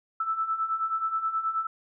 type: beating tone pair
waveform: sine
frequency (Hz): 1312 / 1321.4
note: E6 / E6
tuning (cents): -9 / +4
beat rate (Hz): 9.4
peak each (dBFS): -32 / -27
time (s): 0.2-1.67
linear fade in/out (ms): 5
effects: none